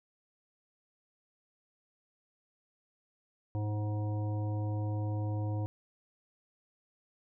harmonic tone, 105.2 Hz, G#2, 23 cents sharp, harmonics 1 / 3 / 5 / 7 / 9, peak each -31 / -41 / -45 / -48 / -50 dBFS, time 3.55-5.66 s, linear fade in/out 0 ms, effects none

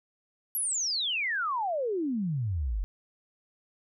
sine exponential sweep, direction down, 11910 to 43.23 Hz, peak -27 dBFS, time 0.55-2.84 s, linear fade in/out 0 ms, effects none

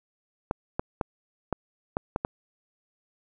clicks, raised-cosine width 1 ms, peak -12 dBFS, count 7, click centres 0.511 / 0.795 / 1.012 / 1.527 / 1.969 / 2.161 / 2.249 s, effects none

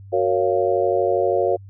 sine chord, Gb major seventh, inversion none, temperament just, 370 / 462.5 / 555 / 693.7 Hz, Gb4 / Bb4 / Db5 / F5, 0 / -14 / +2 / -12 cents, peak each -22 / -22 / -21 / -23 dBFS, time 0.12-1.57 s, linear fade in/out 20 ms, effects added 98 Hz sine -38 dBFS peak until 1.69 s

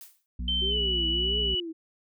blue noise with exponential decay, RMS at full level -42 dBFS, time 0.01-0.26 s, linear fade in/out 1 ms, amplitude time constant 54 ms
harmonic tone, 60.3 Hz, B1, 41 cents flat, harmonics 1 / 3 / 4, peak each -30 / -40 / -42 dBFS, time 0.39-1.55 s, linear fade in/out 5 ms
sine tone with pitch glide, 3100 to 2948 Hz, G7 to F#7, -20 to -7 cents, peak -25 dBFS, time 0.48-1.6 s, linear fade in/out 2 ms, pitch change -87 cents, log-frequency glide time 0.69-0.78 s
sine tone with vibrato, 370.6 Hz, F#4, 3 cents sharp, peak -33 dBFS, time 0.61-1.73 s, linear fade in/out 20 ms, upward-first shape triangle, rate 1.6 Hz, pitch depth 250 cents each way
effects none

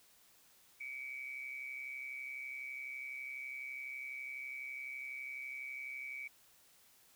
sine tone with amplitude modulation, 2281 Hz, C#7, 49 cents sharp, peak -39 dBFS, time 0.8-6.28 s, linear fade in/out 10 ms, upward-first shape sine, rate 132 Hz, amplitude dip 65%, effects white hiss -66 dBFS RMS until 7.15 s

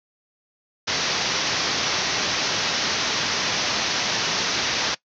white low-pass noise, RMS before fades -24 dBFS, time 0.87-4.95 s, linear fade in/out 10 ms, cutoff 6200 Hz, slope 96 dB/octave, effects noise-tail reverb RT60 0.1 s tail -20 dB re dry + high-pass 100 Hz 12 dB/octave

